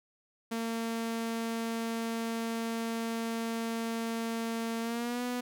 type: tone with pitch glide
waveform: sawtooth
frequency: 228.3 to 246.1 Hz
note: A#3 to B3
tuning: -36 to -6 cents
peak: -28 dBFS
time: 0.51-5.41 s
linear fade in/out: 10 ms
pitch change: +130 cents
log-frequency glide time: 4.81-5.23 s
effects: none